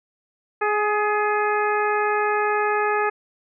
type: harmonic tone with a mistuned harmonic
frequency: 418.5 Hz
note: G#4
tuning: 13 cents sharp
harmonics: 1 / 2 / 3 / 4 / 5 / 6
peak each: -23 / -24 / -25 / -27 / -33 / -33 dBFS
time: 0.61-3.1 s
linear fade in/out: 10 ms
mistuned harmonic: 4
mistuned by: +25 cents
effects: none